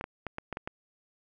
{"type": "clicks", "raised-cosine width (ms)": 0.5, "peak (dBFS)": -20, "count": 7, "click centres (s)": [0.011, 0.041, 0.267, 0.384, 0.527, 0.571, 0.675], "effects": []}